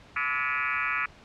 sine tone with frequency modulation, 1840 Hz, A#6, 23 cents flat, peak -25 dBFS, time 0.16-1.06 s, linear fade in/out 5 ms, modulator 137 Hz, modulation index 5, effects pink hiss -52 dBFS RMS until 1.24 s + low-pass 4000 Hz 12 dB/octave

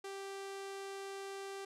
sawtooth tone with low-pass filter, 392 Hz, G4, in tune, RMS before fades -45 dBFS, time 0.04-1.65 s, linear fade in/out 5 ms, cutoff 9300 Hz, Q 0.99, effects none

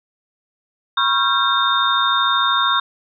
sine tone cluster, 979 / 1092 / 1370 / 1578 / 3659 Hz, B5 / C#6 / F6 / G6 / A#7, -15 / -26 / -34 / +11 / -33 cents, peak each -25 / -19 / -20 / -25 / -19 dBFS, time 0.97-2.8 s, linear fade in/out 5 ms, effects none

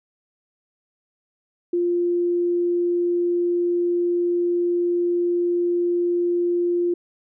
sine tone, 349.2 Hz, F4, in tune, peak -18 dBFS, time 1.73-6.94 s, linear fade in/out 5 ms, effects none

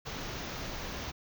pink band-stop noise, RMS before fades -39 dBFS, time 0.05-1.12 s, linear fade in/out 20 ms, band 6700 to 15000 Hz, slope 96 dB/octave, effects none

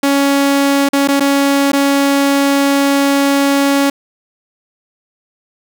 sawtooth tone with dropouts, 279.1 Hz, C#4, 12 cents sharp, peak -6 dBFS, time 0.03-3.9 s, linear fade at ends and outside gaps 5 ms, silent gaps 0.889-0.931 / 1.076-1.085 / 1.198-1.205 / 1.719-1.731 s, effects none

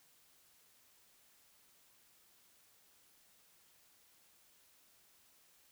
silence, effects white hiss -68 dBFS RMS until 5.71 s

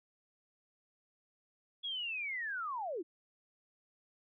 sine linear sweep, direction down, 3383 to 293.8 Hz, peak -36 dBFS, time 1.83-3.03 s, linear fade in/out 20 ms, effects none

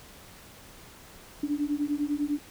sine beating tone pair, 287.3 / 297.3 Hz, D4 / D4, -38 / +21 cents, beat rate 10 Hz, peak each -29 dBFS, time 1.43-2.39 s, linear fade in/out 5 ms, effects pink hiss -50 dBFS RMS until 2.5 s

